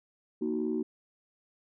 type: chord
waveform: sine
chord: D# minor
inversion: second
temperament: just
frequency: 233.3 / 311.1 / 373.4 Hz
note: A#3 / D#4 / F#4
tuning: +2 / 0 / +16 cents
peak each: -32 dBFS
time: 0.41-0.83 s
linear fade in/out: 10 ms
effects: tanh soft clip ceiling -21 dBFS